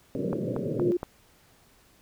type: band-pass noise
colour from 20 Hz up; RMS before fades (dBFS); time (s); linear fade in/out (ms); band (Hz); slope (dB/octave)
pink; -30; 0.15-0.92; 0; 110 to 580; 96
type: click train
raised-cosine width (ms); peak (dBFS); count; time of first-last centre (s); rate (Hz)
1; -18; 4; 0.33-1.031; 4.28
type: tone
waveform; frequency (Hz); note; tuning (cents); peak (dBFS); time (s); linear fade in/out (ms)
sine; 352.7; F4; +17; -22; 0.79-0.97; 5
effects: pink hiss -60 dBFS RMS until 2.01 s